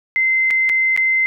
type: tone with dropouts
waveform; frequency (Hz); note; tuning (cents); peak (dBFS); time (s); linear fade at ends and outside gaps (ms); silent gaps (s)
sine; 2071; C7; -18; -13; 0.16-1.26; 0; 0.505-0.509 / 0.692-0.696 / 0.964-0.975
effects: none